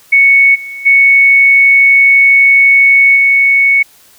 sine tone with level steps, 2217 Hz, C#7, in tune, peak -3 / -22 / -3 / -5 dBFS, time 0.12-3.83 s, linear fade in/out 10 ms, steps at 0.54 / 0.85 / 3.15 s, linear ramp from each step 20 ms, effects white hiss -44 dBFS RMS until 4.18 s

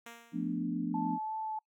5% pulse tone with exponential decay, 233.3 Hz, A#3, 2 cents sharp, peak -33 dBFS, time 0.06-0.66 s, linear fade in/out 5 ms, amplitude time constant 130 ms
sine chord, B half-diminished seventh, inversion second, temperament equal, 174.61 / 220 / 246.9 / 293.7 Hz, F3 / A3 / B3 / D4, 0 / 0 / 0 / 0 cents, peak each -37 / -38 / -36 / -36 dBFS, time 0.32-1.19 s, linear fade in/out 50 ms
sine tone with vibrato, 872 Hz, A5, 16 cents flat, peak -34 dBFS, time 0.94-1.59 s, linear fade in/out 5 ms, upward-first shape sine, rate 2.8 Hz, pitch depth 10 cents each way
effects noise-tail reverb RT60 0.1 s tail -26 dB re dry

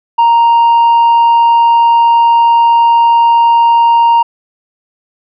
triangle tone with tanh clipping, 932.3 Hz, A#5, in tune, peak -5 dBFS, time 0.18-4.23 s, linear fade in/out 10 ms, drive 7 dB, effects none

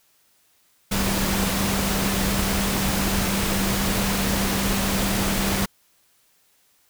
sine tone in noise, 196 Hz, G3, in tune, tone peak -25 dBFS, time 0.91-5.66 s, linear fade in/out 10 ms, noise pink, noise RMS -24 dBFS, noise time 0.91-5.66 s, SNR -4 dB, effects white hiss -62 dBFS RMS until 6.89 s

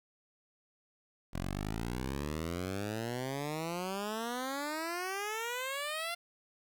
10% pulse exponential sweep, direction up, 43 to 698.5 Hz, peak -27 dBFS, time 1.33-6.15 s, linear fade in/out 10 ms, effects 11-bit

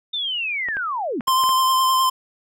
sine linear sweep, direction down, 3640 to 190 Hz, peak -22 dBFS, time 0.13-1.21 s, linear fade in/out 10 ms
clicks, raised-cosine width 0.5 ms, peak -18 dBFS, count 6, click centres 0.686 / 0.769 / 1.208 / 1.28 / 1.438 / 1.492 s
square tone with vibrato, 1043 Hz, C6, 6 cents flat, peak -16 dBFS, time 1.27-2.1 s, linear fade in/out 10 ms, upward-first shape sine, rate 9.7 Hz, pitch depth 18 cents each way
effects none

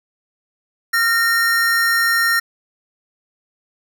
square tone pair together, 1380 / 1840.7 Hz, F6 / A#6, -21 / -22 cents, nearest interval perfect fourth, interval 499 cents, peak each -20 / -16 dBFS, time 0.93-2.4 s, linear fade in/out 10 ms, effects none

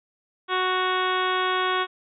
harmonic tone with a mistuned harmonic, 370 Hz, F#4, in tune, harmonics 1 / 2 / 3 / 4 / 5 / 6 / 7 / 8 / 9 / 10, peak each -28 / -31 / -25 / -29 / -33 / -36 / -38 / -39 / -32 / -39 dBFS, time 0.48-1.87 s, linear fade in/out 50 ms, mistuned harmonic 8, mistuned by -39 cents, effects none

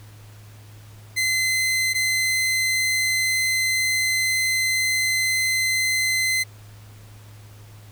sawtooth tone pair in turn, 2057 / 2057 Hz, C7 / C7, -30 / -30 cents, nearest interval unison, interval 0 cents, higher neither, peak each -16 dBFS, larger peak neither, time 1.16-1.94 / 1.94-6.44 s, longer second, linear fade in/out 20 ms, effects added 105 Hz sine -42 dBFS peak until 7.91 s + pink hiss -51 dBFS RMS until 7.91 s

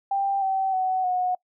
sine tone with pitch steps, 789 / 768.8 / 749 / 729.8 Hz, G5 / G5 / F#5 / F#5, +11 / -34 / +21 / -24 cents, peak -21 dBFS, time 0.11-1.35 s, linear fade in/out 5 ms, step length 310 ms, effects noise-tail reverb RT60 0.1 s tail -24 dB re dry

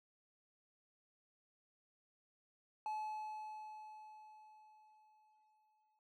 triangle tone with exponential decay, 859 Hz, A5, 42 cents flat, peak -36 dBFS, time 2.86-5.99 s, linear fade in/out 1 ms, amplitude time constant 680 ms, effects none

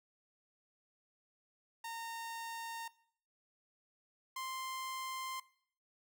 sawtooth tone pair in turn, 918 / 1046.6 Hz, A#5 / C6, -27 / 0 cents, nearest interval major second, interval 227 cents, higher second, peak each -38 / -36 dBFS, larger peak second, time 1.84-2.88 / 4.36-5.4 s, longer neither, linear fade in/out 5 ms, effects noise-tail reverb RT60 0.6 s tail -20 dB re dry

